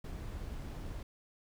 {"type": "noise", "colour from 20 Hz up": "brown", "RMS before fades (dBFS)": -42, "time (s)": [0.04, 1.03], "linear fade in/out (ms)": 5, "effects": []}